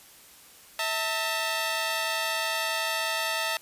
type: tone pair together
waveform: 10% pulse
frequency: 650 / 896.9 Hz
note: E5 / A5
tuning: -24 / +33 cents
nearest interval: tritone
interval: 557 cents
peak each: -21 dBFS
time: 0.79-3.57 s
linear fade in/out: 2 ms
effects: white hiss -52 dBFS RMS until 3.61 s + resampled to 32000 Hz